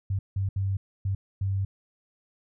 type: tone bursts at uneven times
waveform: sine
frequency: 97.3 Hz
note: G2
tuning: 12 cents flat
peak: -24 dBFS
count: 5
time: 0.1-0.19 / 0.36-0.49 / 0.56-0.77 / 1.05-1.15 / 1.41-1.65 s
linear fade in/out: 5 ms
effects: none